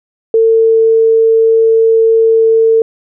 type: tone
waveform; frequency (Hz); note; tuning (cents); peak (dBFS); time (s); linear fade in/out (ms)
sine; 449.7; A4; +38; -5; 0.34-2.82; 2
effects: none